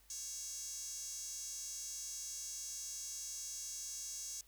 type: tone with high-pass filter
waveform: sawtooth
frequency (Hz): 554.4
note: C#5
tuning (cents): 0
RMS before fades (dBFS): -45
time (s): 0.1-4.41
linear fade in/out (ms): 2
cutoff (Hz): 6400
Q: 5.2
effects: added 50 Hz sine -67 dBFS peak until 4.47 s + white hiss -68 dBFS RMS until 4.47 s